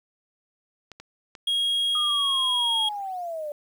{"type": "clicks", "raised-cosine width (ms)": 0.2, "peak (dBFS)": -24, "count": 3, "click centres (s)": [0.917, 1, 1.352]}
{"type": "tone", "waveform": "triangle", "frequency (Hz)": 3280, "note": "G#7", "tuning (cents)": -22, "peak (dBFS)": -20, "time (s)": [1.47, 2.89], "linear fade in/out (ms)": 5}
{"type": "linear sweep", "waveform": "sine", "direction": "down", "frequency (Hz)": [1244.5, 580], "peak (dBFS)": -29, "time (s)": [1.95, 3.52], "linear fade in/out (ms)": 2}
{"effects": ["9-bit"]}